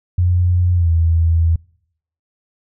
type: tone with pitch glide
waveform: sine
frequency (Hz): 89 to 82.56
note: F2 to E2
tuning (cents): +33 to +3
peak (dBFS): -11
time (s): 0.18-1.56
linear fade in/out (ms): 5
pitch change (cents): -130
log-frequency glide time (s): 0.75-0.9
effects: noise-tail reverb RT60 0.7 s tail -26 dB re dry